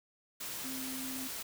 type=tone in noise; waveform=sine; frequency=261.6 Hz; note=C4; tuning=in tune; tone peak=-41 dBFS; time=0.64-1.28 s; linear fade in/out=10 ms; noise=white; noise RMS=-41 dBFS; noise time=0.4-1.43 s; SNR=-3 dB; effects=none